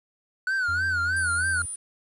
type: tone with vibrato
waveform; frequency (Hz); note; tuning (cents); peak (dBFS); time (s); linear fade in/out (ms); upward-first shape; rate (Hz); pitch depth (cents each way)
triangle; 1480; F#6; 0; -21; 0.47-1.62; 2; sine; 3.2; 110
type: tone with pitch glide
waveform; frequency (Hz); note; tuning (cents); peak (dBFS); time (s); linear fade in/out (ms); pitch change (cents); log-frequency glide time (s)
triangle; 87 to 86.25; F2 to F2; -6 to -21; -31; 0.68-1.66; 10; -15; 0.8-1.04
type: tone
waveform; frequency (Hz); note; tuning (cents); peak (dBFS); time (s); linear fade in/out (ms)
sine; 9397; D9; 0; -31; 1.16-1.76; 10
effects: resampled to 24000 Hz + 9-bit